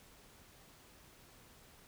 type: silence
effects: pink hiss -61 dBFS RMS until 1.87 s